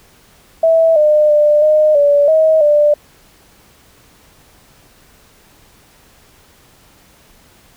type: tone with pitch steps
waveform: sine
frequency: 653 / 604 / 596 / 613 / 576 / 634 / 592 Hz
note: E5 / D5 / D5 / D#5 / D5 / D#5 / D5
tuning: -17 / +48 / +25 / -26 / -34 / +32 / +14 cents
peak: -7 dBFS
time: 0.63-2.94 s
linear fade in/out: 5 ms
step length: 330 ms
effects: pink hiss -48 dBFS RMS until 7.76 s